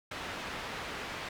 white low-pass noise, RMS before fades -40 dBFS, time 0.11-1.29 s, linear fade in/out 5 ms, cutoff 2400 Hz, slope 12 dB/octave, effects none

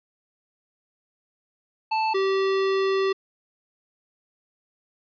square tone pair in turn, 880 / 386.8 Hz, A5 / G4, 0 / -23 cents, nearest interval octave + major second, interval 1423 cents, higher first, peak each -22 / -21 dBFS, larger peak second, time 1.91-2.14 / 2.14-3.13 s, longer second, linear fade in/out 10 ms, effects resampled to 11025 Hz

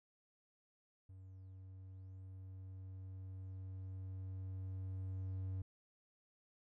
triangle tone with level ramp, 94.4 Hz, F#2, 35 cents sharp, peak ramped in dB -51 to -37 dBFS, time 1.09-5.62 s, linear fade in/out 5 ms, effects none

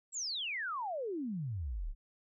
sine exponential sweep, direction down, 7902 to 30.15 Hz, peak -35 dBFS, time 0.12-1.95 s, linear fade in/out 50 ms, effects none

